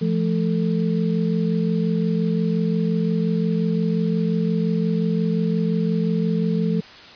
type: tone cluster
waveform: sine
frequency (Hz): 170.9 / 216.6 / 443.8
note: F3 / A3 / A4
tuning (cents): -37 / -27 / +15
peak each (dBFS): -20 / -23 / -27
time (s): 0.01-6.81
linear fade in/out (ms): 10
effects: white hiss -42 dBFS RMS until 7.15 s + resampled to 11025 Hz